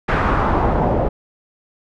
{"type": "noise with low-pass filter sweep", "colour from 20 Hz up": "pink", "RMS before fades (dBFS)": -17, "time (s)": [0.08, 1.09], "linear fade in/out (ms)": 10, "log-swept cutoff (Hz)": [1600, 620], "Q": 1.7, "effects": []}